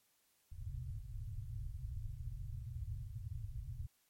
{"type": "low-pass noise", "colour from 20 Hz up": "white", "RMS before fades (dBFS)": -44, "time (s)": [0.51, 3.87], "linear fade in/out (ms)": 10, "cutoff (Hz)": 130, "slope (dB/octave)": 96, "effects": ["white hiss -75 dBFS RMS until 4.09 s", "MP3 64 kbps"]}